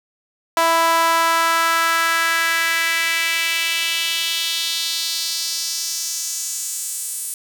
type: tone with high-pass filter sweep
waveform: sawtooth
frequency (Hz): 330.6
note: E4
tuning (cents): +5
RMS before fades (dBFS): -20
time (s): 0.57-7.34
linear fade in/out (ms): 2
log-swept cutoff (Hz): 850 to 9300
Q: 2.5
effects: none